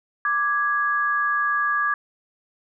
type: tone pair together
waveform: sine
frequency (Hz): 1174.6 / 1661.2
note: D6 / G#6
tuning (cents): 0 / 0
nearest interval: tritone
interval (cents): 600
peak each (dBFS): -22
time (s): 0.25-1.94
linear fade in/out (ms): 2
effects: none